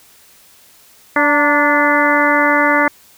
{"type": "harmonic tone with a mistuned harmonic", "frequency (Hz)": 290.8, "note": "D4", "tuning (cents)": -17, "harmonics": [1, 2, 3, 4, 5, 6, 7], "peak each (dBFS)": [-18, -18, -18, -18, -18, -18, -18], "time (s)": [1.16, 2.88], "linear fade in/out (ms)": 2, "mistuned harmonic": 3, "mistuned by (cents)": 51, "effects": ["white hiss -47 dBFS RMS until 3.17 s"]}